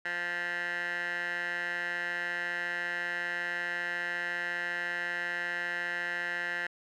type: tone with band-pass filter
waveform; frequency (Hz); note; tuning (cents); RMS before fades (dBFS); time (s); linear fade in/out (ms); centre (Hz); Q
15% pulse; 174.61; F3; 0; -34; 0.05-6.67; 5; 1800; 4.3
effects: none